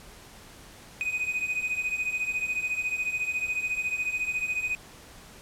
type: beating tone pair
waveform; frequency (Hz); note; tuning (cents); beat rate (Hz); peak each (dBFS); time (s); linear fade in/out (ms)
triangle; 2488 / 2502; D#7 / D#7; -1 / +9; 14; -31 / -27; 1.01-4.75; 0
effects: pink hiss -49 dBFS RMS until 5.41 s + low-pass 12000 Hz 12 dB/octave